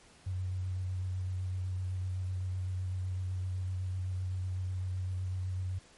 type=tone with vibrato; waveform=sine; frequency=92.5 Hz; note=F#2; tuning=in tune; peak=-32 dBFS; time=0.26-5.79 s; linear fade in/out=10 ms; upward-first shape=square; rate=7.9 Hz; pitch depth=15 cents each way; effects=pink hiss -59 dBFS RMS until 5.97 s + MP3 48 kbps